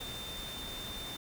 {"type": "tone in noise", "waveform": "sine", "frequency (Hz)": 3595, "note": "A7", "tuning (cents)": 36, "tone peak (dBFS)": -42, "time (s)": [0, 1.17], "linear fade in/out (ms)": 10, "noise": "pink", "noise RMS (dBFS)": -44, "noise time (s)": [0, 1.17], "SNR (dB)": -1, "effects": []}